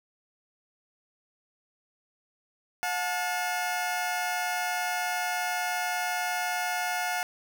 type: tone pair together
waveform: 20% pulse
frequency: 720 / 871.4 Hz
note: F#5 / A5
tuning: -47 / -17 cents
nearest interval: minor third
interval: 330 cents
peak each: -24 / -29 dBFS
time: 2.83-7.23 s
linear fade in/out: 0 ms
effects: none